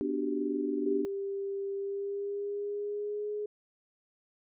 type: chord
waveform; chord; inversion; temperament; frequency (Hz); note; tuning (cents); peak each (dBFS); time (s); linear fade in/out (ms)
sine; G major seventh; first; equal; 246.9 / 293.7 / 370 / 392; B3 / D4 / F#4 / G4; 0 / 0 / 0 / 0; -36 / -32 / -38 / -34; 0.01-1.05; 0
type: tone with pitch glide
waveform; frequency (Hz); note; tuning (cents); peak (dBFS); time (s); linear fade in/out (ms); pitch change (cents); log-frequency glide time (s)
sine; 395.2 to 418.2; G4 to G#4; +14 to +12; -32; 0.86-3.46; 5; +98; 1.75-3.3
effects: none